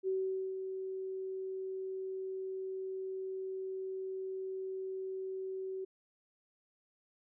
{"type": "tone with ADSR envelope", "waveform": "sine", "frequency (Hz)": 379.6, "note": "F#4", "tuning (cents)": 44, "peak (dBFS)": -30, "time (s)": [0.03, 5.85], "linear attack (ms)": 46, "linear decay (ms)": 470, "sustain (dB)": -7, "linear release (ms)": 10, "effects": []}